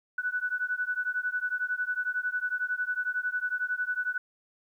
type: beating tone pair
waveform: sine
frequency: 1480 / 1491 Hz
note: F#6 / F#6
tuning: 0 / +13 cents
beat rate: 11 Hz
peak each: -31 dBFS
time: 0.18-4.18 s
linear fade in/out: 5 ms
effects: 11-bit